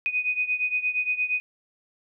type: beating tone pair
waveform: sine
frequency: 2489 / 2497.6 Hz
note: D#7 / D#7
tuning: 0 / +6 cents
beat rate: 8.6 Hz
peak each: -25 / -28 dBFS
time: 0.06-1.4 s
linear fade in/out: 0 ms
effects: none